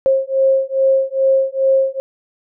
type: beating tone pair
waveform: sine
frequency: 534 / 536.4 Hz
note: C5 / C5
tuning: +35 / +43 cents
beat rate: 2.4 Hz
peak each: -15 dBFS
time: 0.06-2 s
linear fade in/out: 0 ms
effects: none